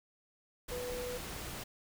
sine tone in noise, 493.9 Hz, B4, in tune, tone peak -38 dBFS, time 0.71-1.18 s, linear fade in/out 10 ms, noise pink, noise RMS -43 dBFS, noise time 0.68-1.64 s, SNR +2 dB, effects none

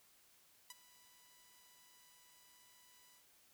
5% pulse tone with ADSR envelope, 987.8 Hz, B5, in tune, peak -34 dBFS, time 0.7-3.26 s, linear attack 3 ms, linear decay 24 ms, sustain -20 dB, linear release 110 ms, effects white hiss -69 dBFS RMS until 3.53 s

